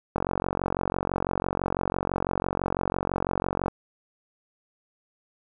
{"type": "click train", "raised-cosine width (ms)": 1, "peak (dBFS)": -11, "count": 163, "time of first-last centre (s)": [0.16, 3.682], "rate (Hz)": 46, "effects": []}